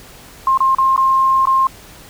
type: tone with dropouts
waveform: sine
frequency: 1062 Hz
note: C6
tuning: 25 cents sharp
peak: -10 dBFS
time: 0.47-1.67 s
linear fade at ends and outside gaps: 2 ms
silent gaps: 0.575-0.604 / 0.749-0.784 / 0.963-0.977 / 1.455-1.471 s
effects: pink hiss -40 dBFS RMS until 2.09 s